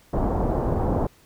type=low-pass noise; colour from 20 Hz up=pink; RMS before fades=-23 dBFS; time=0.13-1.07 s; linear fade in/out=5 ms; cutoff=900 Hz; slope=24 dB/octave; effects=pink hiss -56 dBFS RMS until 1.25 s